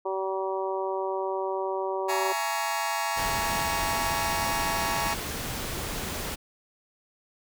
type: harmonic tone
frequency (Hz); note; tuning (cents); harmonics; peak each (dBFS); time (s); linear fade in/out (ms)
191.2; G3; -43; 2 / 3 / 4 / 5 / 6; -30 / -33 / -36 / -33 / -40; 0.05-2.33; 10
type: chord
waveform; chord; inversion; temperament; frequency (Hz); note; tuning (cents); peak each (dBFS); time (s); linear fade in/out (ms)
sawtooth; A# half-diminished seventh; second; just; 671.3 / 839.1 / 932.3 / 1118.8; E5 / G#5 / A#5 / C#6; +31 / +18 / 0 / +16; -31 / -27 / -28 / -29; 2.08-5.15; 20
type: noise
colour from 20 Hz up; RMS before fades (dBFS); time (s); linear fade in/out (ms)
pink; -33; 3.16-6.36; 20
effects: none